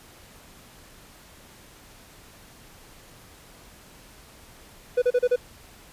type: tone bursts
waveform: triangle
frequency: 493.9 Hz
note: B4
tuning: in tune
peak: -15 dBFS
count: 5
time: 4.97-5.361 s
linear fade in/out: 10 ms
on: 51 ms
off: 34 ms
effects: pink hiss -50 dBFS RMS until 5.92 s + resampled to 32000 Hz